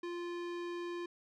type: tone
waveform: square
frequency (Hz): 347.8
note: F4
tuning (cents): -7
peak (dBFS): -39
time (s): 0.03-1.06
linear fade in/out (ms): 5
effects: low-pass 4000 Hz 12 dB/octave